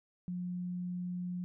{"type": "tone", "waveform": "sine", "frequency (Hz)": 178.8, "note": "F3", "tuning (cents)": 41, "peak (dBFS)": -35, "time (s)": [0.28, 1.44], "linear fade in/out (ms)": 0, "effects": []}